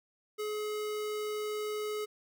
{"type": "tone", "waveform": "square", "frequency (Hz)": 423.6, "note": "G#4", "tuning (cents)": 34, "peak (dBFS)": -34, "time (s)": [0.38, 2.06], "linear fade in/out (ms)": 20, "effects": []}